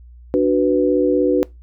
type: chord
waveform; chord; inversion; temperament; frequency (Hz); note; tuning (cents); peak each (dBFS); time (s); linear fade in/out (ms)
sine; B minor; first; equal; 293.7 / 370 / 493.9; D4 / F#4 / B4; 0 / 0 / 0; -17; 0.34-1.43; 0
effects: noise-tail reverb RT60 0.2 s tail -22 dB re dry + added 60 Hz sine -39 dBFS peak until 1.62 s